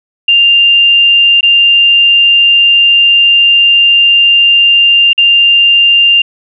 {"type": "tone with dropouts", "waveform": "sine", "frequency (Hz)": 2794, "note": "F7", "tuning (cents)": 0, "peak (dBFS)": -3, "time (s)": [0.28, 6.22], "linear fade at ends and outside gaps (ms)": 5, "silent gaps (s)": [[1.409, 1.429], [5.132, 5.178]], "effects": []}